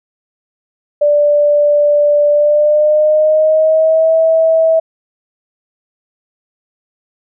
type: tone with pitch glide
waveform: sine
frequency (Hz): 587 to 647.6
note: D5 to E5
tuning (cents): -1 to -31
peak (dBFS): -7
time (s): 1.01-4.8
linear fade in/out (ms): 10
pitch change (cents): +170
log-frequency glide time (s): 2.3-4.14
effects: none